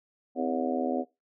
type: harmonic tone with a mistuned harmonic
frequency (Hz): 80.4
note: E2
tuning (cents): -43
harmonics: 3 / 4 / 5 / 6 / 7 / 8 / 9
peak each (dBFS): -30 / -36 / -36 / -37 / -33 / -39 / -34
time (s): 0.35-1.05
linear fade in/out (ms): 50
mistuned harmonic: 3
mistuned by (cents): +110
effects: noise-tail reverb RT60 0.2 s tail -19 dB re dry